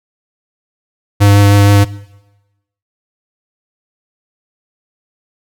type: tone with vibrato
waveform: square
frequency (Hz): 101.2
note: G#2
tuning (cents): -44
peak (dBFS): -5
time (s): 1.2-1.85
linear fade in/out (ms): 20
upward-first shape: sine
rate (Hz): 6.4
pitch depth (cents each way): 10
effects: noise-tail reverb RT60 1.0 s tail -20 dB re dry